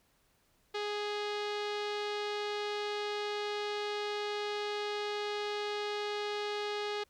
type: tone with low-pass filter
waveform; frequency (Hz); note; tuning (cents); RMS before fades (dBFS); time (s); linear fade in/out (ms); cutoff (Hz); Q
sawtooth; 415.3; G#4; 0; -36; 0.74-7.04; 10; 4000; 2
effects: pink hiss -71 dBFS RMS until 7.09 s